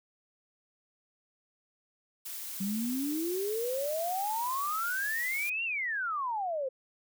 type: noise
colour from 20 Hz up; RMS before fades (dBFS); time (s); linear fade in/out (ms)
blue; -40; 2.25-5.5; 10
type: exponential two-way sweep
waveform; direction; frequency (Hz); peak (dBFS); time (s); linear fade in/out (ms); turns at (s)
sine; up then down; 190 to 2794 to 507; -30; 2.6-6.69; 10; 5.64
effects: none